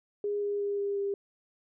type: tone with pitch steps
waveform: sine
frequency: 410.5 / 407.7 / 404.8 / 402.1 / 399.3 Hz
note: G#4 / G#4 / G#4 / G4 / G4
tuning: -20 / -32 / -44 / +44 / +32 cents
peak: -28 dBFS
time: 0.24-1.14 s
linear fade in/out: 2 ms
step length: 180 ms
effects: none